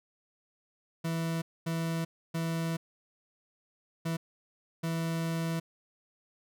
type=tone bursts at uneven times; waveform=40% pulse; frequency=164.5 Hz; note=E3; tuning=3 cents flat; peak=-29 dBFS; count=5; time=1.04-1.42 / 1.66-2.05 / 2.34-2.77 / 4.05-4.17 / 4.83-5.6 s; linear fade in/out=10 ms; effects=none